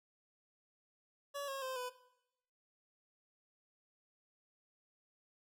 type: tone with pitch steps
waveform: 25% pulse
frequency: 567 / 543.3 / 520.5 / 498.8 Hz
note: C#5 / C#5 / C5 / B4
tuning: +39 / -35 / -9 / +17 cents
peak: -36 dBFS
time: 1.34-1.9 s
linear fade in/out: 20 ms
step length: 140 ms
effects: noise-tail reverb RT60 0.9 s tail -18 dB re dry